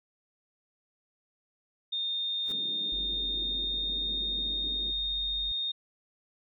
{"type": "tone with pitch glide", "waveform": "sine", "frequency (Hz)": [3651, 3683], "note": ["A#7", "A#7"], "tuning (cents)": [-37, -22], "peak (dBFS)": -29, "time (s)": [1.92, 5.72], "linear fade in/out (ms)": 10, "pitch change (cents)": 15, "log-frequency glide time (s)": [3.01, 4.64]}
{"type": "noise with exponential growth", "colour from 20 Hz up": "pink", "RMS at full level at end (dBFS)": -44, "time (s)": [2.38, 2.52], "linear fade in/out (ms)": 0, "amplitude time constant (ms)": 29}
{"type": "band-pass noise", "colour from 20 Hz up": "white", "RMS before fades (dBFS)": -48, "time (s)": [2.48, 4.92], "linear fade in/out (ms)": 20, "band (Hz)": [180, 360], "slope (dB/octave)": 24}
{"type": "tone", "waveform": "triangle", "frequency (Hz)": 50.2, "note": "G1", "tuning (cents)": 42, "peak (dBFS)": -38, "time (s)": [2.92, 5.52], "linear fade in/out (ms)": 5}
{"effects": []}